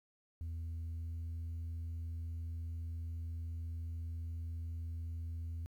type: tone with pitch glide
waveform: sine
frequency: 82.41 to 82.89 Hz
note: E2 to E2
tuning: 0 to +10 cents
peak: -36 dBFS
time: 0.41-5.66 s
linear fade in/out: 0 ms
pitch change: +10 cents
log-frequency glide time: 0.92-1.15 s
effects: tanh soft clip ceiling -38 dBFS + 12-bit